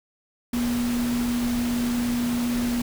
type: tone in noise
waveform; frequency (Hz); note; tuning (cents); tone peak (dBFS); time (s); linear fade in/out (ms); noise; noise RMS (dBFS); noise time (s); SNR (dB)
sine; 240.7; B3; -44; -22; 0.53-2.82; 5; pink; -33; 0.53-2.82; +8
effects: none